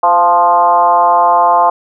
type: tone with frequency modulation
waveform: sine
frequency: 872 Hz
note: A5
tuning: 16 cents flat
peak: -6 dBFS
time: 0.03-1.7 s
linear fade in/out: 5 ms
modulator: 178 Hz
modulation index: 1.4
effects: none